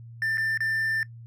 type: tone with dropouts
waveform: triangle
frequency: 1784 Hz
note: A6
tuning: 23 cents sharp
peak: -22 dBFS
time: 0.22-1.03 s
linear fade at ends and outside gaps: 1 ms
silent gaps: 0.373-0.38 / 0.575-0.605 s
effects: noise-tail reverb RT60 0.1 s tail -21 dB re dry + added 116 Hz sine -41 dBFS peak until 1.26 s